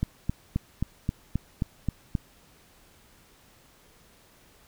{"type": "click train", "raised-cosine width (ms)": 5, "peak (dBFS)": -13, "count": 9, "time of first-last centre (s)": [0.03, 2.152], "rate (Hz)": 3.77, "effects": ["pink hiss -58 dBFS RMS until 4.67 s"]}